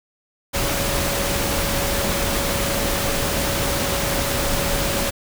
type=tone in noise; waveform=sine; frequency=560 Hz; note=C#5; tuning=18 cents sharp; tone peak=-28 dBFS; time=0.53-5.11 s; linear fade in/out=20 ms; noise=pink; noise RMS=-22 dBFS; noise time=0.53-5.11 s; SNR=-9 dB; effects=none